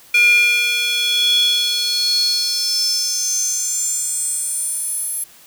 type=tone with high-pass filter sweep; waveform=square; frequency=480.9 Hz; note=B4; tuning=46 cents flat; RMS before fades=-18 dBFS; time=0.14-5.24 s; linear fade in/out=5 ms; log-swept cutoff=2300 to 11000 Hz; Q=8; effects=white hiss -46 dBFS RMS until 5.46 s